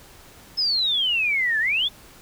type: exponential two-way sweep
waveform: sine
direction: down then up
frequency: 5240 to 1700 to 3602 Hz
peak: -19 dBFS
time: 0.57-1.89 s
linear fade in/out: 20 ms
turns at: 1.59 s
effects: pink hiss -48 dBFS RMS until 2.21 s